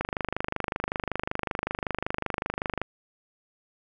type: click train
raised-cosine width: 0.5 ms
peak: -12 dBFS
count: 72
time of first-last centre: 0.01-2.816 s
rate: 25.3 Hz
effects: none